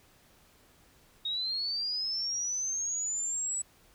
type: linear sweep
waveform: sine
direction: up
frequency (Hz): 3729 to 7902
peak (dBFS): -30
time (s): 1.25-3.62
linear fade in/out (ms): 5
effects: pink hiss -62 dBFS RMS until 3.94 s